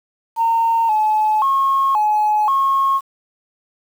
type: tone with pitch steps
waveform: sine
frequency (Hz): 915 / 859 / 1086 / 848 / 1087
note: A#5 / A5 / C#6 / G#5 / C#6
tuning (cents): -32 / -42 / -36 / +36 / -34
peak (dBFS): -12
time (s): 0.36-3.01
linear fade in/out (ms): 50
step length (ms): 530
effects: tanh soft clip ceiling -9 dBFS + 7-bit